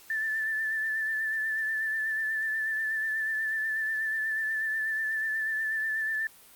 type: tone with vibrato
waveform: sine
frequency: 1760 Hz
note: A6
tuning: in tune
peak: -27 dBFS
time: 0.1-6.27 s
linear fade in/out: 2 ms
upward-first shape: sine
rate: 8.2 Hz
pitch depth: 29 cents each way
effects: white hiss -54 dBFS RMS until 6.55 s + Opus 48 kbps